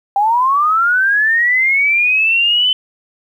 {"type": "linear sweep", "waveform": "sine", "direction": "up", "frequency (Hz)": [784, 3053], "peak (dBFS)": -10, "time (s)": [0.16, 2.73], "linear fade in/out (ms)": 2, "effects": ["8-bit"]}